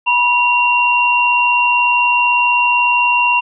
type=tone pair together; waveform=sine; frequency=973 / 2758 Hz; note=B5 / F7; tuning=-26 / -22 cents; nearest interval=octave + tritone; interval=1804 cents; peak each=-13 dBFS; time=0.06-3.41 s; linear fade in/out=20 ms; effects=none